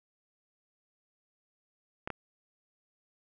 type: clicks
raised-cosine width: 0.5 ms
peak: -20 dBFS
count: 2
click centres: 2.075 / 2.103 s
effects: none